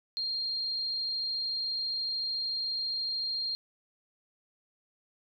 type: tone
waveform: sine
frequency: 4209 Hz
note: C8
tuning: 9 cents sharp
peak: -30 dBFS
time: 0.17-3.55 s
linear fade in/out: 0 ms
effects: none